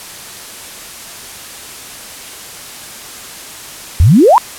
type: exponential sweep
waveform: sine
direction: up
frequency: 71 to 1046.5 Hz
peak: -3 dBFS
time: 4-4.38 s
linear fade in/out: 0 ms
effects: white hiss -30 dBFS RMS until 4.58 s + low-pass 12000 Hz 12 dB/octave

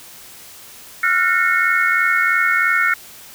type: tone cluster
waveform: sine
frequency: 1372 / 1455 / 1823 / 2183 Hz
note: F6 / F#6 / A#6 / C#7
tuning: -31 / -29 / -39 / -27 cents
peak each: -19 dBFS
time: 1.03-2.94 s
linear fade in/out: 5 ms
effects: white hiss -40 dBFS RMS until 3.34 s

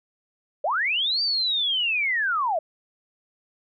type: linear two-way sweep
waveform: sine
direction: up then down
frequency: 521 to 4697 to 600 Hz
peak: -21 dBFS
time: 0.64-2.59 s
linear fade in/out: 5 ms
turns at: 1.22 s
effects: none

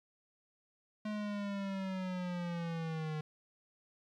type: linear sweep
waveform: square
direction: down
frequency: 213.4 to 152.6 Hz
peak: -37 dBFS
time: 1.05-3.21 s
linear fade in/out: 5 ms
effects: low-pass 4000 Hz 12 dB/octave + 12-bit

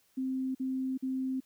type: tone bursts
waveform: sine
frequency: 261.6 Hz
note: C4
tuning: in tune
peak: -30 dBFS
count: 3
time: 0.17-1.404 s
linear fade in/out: 10 ms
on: 380 ms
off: 47 ms
effects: white hiss -69 dBFS RMS until 1.45 s

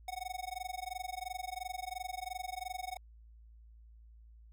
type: tone with amplitude modulation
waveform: square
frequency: 740 Hz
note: F#5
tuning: in tune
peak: -36 dBFS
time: 0.08-2.97 s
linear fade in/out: 2 ms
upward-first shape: sine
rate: 22.9 Hz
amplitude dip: 100%
effects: added 56 Hz sine -54 dBFS peak until 4.52 s

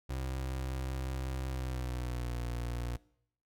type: tone with pitch glide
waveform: 30% pulse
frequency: 65.41 to 59.64 Hz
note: C2 to A#1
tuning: 0 to +40 cents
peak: -32 dBFS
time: 0.09-2.97 s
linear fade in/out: 10 ms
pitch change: -160 cents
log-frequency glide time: 1.48-2.31 s
effects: noise-tail reverb RT60 0.7 s tail -22 dB re dry

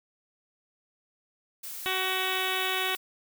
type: noise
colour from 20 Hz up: blue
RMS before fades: -39 dBFS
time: 1.63-2.97 s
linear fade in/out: 10 ms
type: harmonic tone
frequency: 375.4 Hz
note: F#4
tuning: 25 cents sharp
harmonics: 1 / 2 / 3 / 4 / 5 / 6 / 7 / 8 / 9 / 10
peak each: -36 / -36 / -36 / -36 / -36 / -36 / -36 / -36 / -36 / -36 dBFS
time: 1.86-2.95 s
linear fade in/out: 0 ms
effects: none

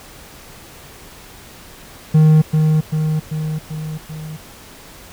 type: tone with echo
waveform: triangle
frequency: 155.56 Hz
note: D#3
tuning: in tune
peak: -5 dBFS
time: 2.14-2.42 s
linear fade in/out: 10 ms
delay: 390 ms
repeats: 5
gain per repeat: -4 dB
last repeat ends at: 4.37 s
effects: pink hiss -40 dBFS RMS until 5.12 s

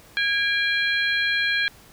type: harmonic tone with a mistuned harmonic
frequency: 819 Hz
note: G#5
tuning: 24 cents flat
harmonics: 2 / 3 / 4 / 5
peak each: -22 / -26 / -28 / -30 dBFS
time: 0.17-1.68 s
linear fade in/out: 0 ms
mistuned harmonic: 3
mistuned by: -59 cents
effects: pink hiss -50 dBFS RMS until 1.92 s

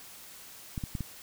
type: clicks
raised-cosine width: 5 ms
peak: -21 dBFS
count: 4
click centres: 0.778 / 0.838 / 0.952 / 1.007 s
effects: white hiss -49 dBFS RMS until 1.22 s

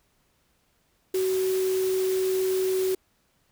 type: tone in noise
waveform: sine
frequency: 375.8 Hz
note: F#4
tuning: 27 cents sharp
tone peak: -22 dBFS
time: 1.14-2.95 s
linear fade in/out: 5 ms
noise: white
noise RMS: -37 dBFS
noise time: 1.14-2.95 s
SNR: +12 dB
effects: pink hiss -68 dBFS RMS until 3.51 s

